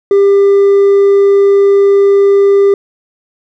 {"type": "tone with hard clipping", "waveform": "sine", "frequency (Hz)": 398.3, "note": "G4", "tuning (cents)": 28, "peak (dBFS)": -5, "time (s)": [0.11, 2.74], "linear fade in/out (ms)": 2, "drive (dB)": 2, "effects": []}